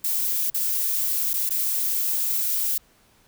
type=noise with dropouts; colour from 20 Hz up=violet; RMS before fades=-24 dBFS; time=0.04-2.78 s; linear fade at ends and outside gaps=5 ms; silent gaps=0.501-0.543 / 1.334-1.338 / 1.493-1.505 s; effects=pink hiss -59 dBFS RMS until 3.27 s